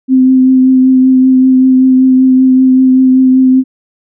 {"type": "tone with vibrato", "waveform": "sine", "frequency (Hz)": 259.3, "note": "C4", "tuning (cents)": -15, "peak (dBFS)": -3, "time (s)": [0.08, 3.64], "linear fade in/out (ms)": 50, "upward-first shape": "triangle", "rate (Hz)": 5.2, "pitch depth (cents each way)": 18, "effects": []}